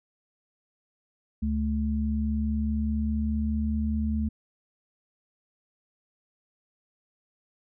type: tone pair together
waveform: sine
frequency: 72.5 / 217.3 Hz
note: D2 / A3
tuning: -22 / -21 cents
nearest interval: octave + perfect fifth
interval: 1901 cents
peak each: -27 dBFS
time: 1.42-4.29 s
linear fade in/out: 10 ms
effects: none